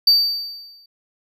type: tone with exponential decay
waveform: triangle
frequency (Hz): 4620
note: D8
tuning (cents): -29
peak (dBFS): -7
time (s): 0.07-0.86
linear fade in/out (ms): 5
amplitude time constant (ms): 170
effects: none